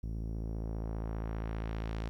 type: tone with low-pass filter sweep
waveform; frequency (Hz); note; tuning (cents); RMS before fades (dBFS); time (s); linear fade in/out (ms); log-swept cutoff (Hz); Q
sawtooth; 55; A1; 0; -37; 0.03-2.09; 0; 230 to 5200; 0.76
effects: 12-bit